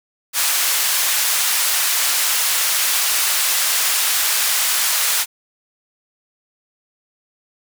white band-pass noise, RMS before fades -18 dBFS, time 0.33-5.26 s, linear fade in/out 50 ms, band 940 to 15000 Hz, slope 12 dB/octave, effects none

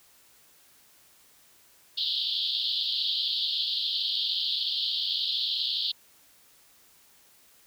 pink band-pass noise, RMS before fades -29 dBFS, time 1.97-5.92 s, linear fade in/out 10 ms, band 3100 to 4600 Hz, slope 96 dB/octave, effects white hiss -59 dBFS RMS until 7.66 s

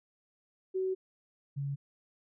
sine tone pair in turn, 376.5 / 140.09 Hz, F#4 / C#3, +30 / +19 cents, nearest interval octave + perfect fourth, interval 1711 cents, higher first, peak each -29 / -32 dBFS, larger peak first, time 0.74-0.95 / 1.56-1.76 s, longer first, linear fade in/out 20 ms, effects none

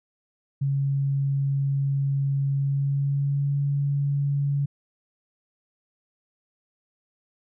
sine tone with pitch glide, 138.5 to 141.41 Hz, C#3 to C#3, -1 to +35 cents, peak -21 dBFS, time 0.61-4.66 s, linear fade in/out 10 ms, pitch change +36 cents, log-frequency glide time 2.54-3.58 s, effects none

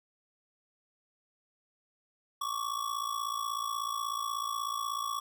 square ring-modulated tone, 1128 Hz, C#6, 30 cents sharp, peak -30 dBFS, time 2.41-5.2 s, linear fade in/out 5 ms, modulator 28.2 Hz, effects none

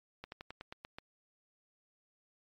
slowing click train, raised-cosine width 0.3 ms, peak -28 dBFS, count 8, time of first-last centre 0.24-0.985 s, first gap 81 ms, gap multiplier 1.09, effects MP3 48 kbps

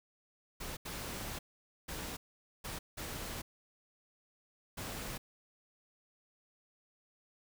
pink noise bursts at uneven times, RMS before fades -42 dBFS, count 6, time 0.6-0.77 / 0.85-1.39 / 1.88-2.17 / 2.64-2.79 / 2.97-3.42 / 4.77-5.18 s, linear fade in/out 10 ms, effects none

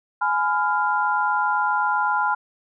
sine chord, F diminished, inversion first, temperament just, 838.1 / 1005.8 / 1396.9 Hz, Ab5 / Cb6 / F6, +16 / +31 / 0 cents, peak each -23 dBFS, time 0.21-2.35 s, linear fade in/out 10 ms, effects none

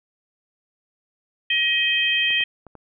harmonic tone, 632 Hz, D#5, 27 cents sharp, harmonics 3 / 4 / 5, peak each -24 / -22 / -21 dBFS, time 1.5-2.44 s, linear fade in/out 5 ms
clicks, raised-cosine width 1 ms, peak -28 dBFS, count 4, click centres 2.306 / 2.408 / 2.667 / 2.753 s
effects none

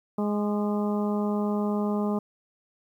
harmonic tone with a mistuned harmonic, 207.7 Hz, G#3, in tune, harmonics 1 / 2 / 3 / 4 / 5 / 6, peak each -25 / -31 / -35 / -37 / -39 / -41 dBFS, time 0.18-2.19 s, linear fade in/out 5 ms, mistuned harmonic 6, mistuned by -32 cents, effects 10-bit

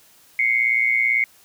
sine tone pair together, 2093 / 2211 Hz, C7 / C#7, 0 / -5 cents, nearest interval minor second, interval 95 cents, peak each -19 / -19 dBFS, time 0.39-1.24 s, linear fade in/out 2 ms, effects white hiss -53 dBFS RMS until 1.44 s

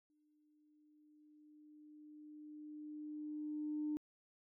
sine tone with exponential growth, 301.4 Hz, D4, 45 cents sharp, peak -35 dBFS, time 0.1-3.97 s, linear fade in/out 0 ms, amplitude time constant 840 ms, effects tanh soft clip ceiling -31 dBFS

